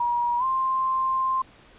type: tone with pitch glide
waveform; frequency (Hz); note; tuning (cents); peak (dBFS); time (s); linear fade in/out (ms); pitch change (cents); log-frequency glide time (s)
sine; 957 to 1049.7; A#5 to C6; +45 to +5; -21; 0-1.42; 5; +160; 0.38-0.44
effects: pink hiss -52 dBFS RMS until 1.78 s + resampled to 8000 Hz